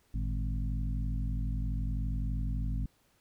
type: harmonic tone with a mistuned harmonic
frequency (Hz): 51.91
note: G#1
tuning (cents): 0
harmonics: 1 / 2 / 3 / 4 / 5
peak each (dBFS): -31 / -37 / -41 / -43 / -45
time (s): 0.14-2.86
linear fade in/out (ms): 5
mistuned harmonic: 2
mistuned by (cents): +140
effects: pink hiss -69 dBFS RMS until 3.2 s